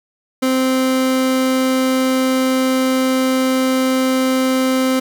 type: tone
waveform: 30% pulse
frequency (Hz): 260.3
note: C4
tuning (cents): -9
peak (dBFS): -11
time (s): 0.42-5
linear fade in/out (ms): 10
effects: none